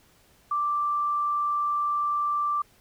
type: tone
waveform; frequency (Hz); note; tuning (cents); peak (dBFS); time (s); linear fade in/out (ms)
sine; 1174.7; D6; 0; -23; 0.51-2.62; 5
effects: pink hiss -60 dBFS RMS until 2.8 s